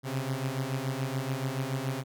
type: beating tone pair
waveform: sawtooth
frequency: 129.4 / 136.4 Hz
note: C3 / C#3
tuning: -19 / -28 cents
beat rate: 7 Hz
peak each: -29 dBFS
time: 0.03-2.04 s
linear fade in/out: 50 ms
effects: none